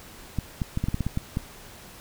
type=clicks; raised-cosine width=5 ms; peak=-13 dBFS; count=10; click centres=0.387 / 0.618 / 0.774 / 0.84 / 0.885 / 0.944 / 1.007 / 1.066 / 1.174 / 1.371 s; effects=pink hiss -46 dBFS RMS until 2 s